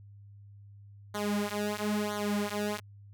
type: tone with flanger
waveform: sawtooth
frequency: 207.7 Hz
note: G#3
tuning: in tune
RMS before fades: -32 dBFS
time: 1.14-2.8 s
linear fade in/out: 10 ms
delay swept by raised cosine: 0.38 to 5.78 ms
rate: 1 Hz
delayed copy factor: -1
effects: added 101 Hz sine -49 dBFS peak until 3.13 s